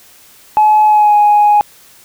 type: tone with pitch glide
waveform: sine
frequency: 853 to 832.1 Hz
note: G#5 to G#5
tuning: +46 to +3 cents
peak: -4 dBFS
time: 0.57-1.61 s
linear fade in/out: 0 ms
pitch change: -43 cents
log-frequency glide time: 0.86-1.15 s
effects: tanh soft clip ceiling -2 dBFS + white hiss -43 dBFS RMS until 2.04 s